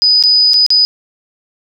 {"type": "tone with dropouts", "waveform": "sine", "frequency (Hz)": 4978, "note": "D#8", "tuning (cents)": 0, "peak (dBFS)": -6, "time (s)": [0.02, 0.85], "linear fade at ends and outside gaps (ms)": 0, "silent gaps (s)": [[0.226, 0.237], [0.534, 0.541], [0.664, 0.704]], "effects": []}